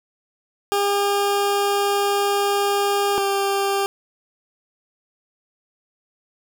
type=tone pair in turn; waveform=20% pulse; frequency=403.4 / 396.2 Hz; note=G4 / G4; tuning=+50 / +18 cents; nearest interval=unison; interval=32 cents; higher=first; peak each=-13 / -14 dBFS; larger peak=first; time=0.72-3.18 / 3.18-3.86 s; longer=first; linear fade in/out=0 ms; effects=none